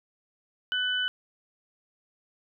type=tone pair together; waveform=sine; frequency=1500 / 3000 Hz; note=F#6 / F#7; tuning=+23 / +23 cents; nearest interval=octave; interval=1200 cents; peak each=-28 dBFS; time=0.72-1.08 s; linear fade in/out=0 ms; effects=none